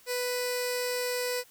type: tone with notch filter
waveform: 15% pulse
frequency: 494.9 Hz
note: B4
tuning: 4 cents sharp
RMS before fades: -31 dBFS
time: 0.06-1.44 s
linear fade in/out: 50 ms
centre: 1200 Hz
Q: 0.67
effects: white hiss -58 dBFS RMS until 1.5 s